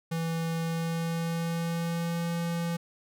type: tone with pitch glide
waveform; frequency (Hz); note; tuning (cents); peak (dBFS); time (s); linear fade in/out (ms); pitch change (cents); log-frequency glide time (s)
square; 164.81 to 169.35; E3 to E3; 0 to +47; -29; 0.11-2.77; 10; +47; 0.61-2.3
effects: none